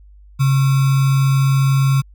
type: tone with sample-and-hold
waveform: sine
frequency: 135.7 Hz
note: C#3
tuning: 36 cents flat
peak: -11 dBFS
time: 0.39-2.02 s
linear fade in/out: 20 ms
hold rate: 1225 Hz
effects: added 50 Hz sine -41 dBFS peak until 2.14 s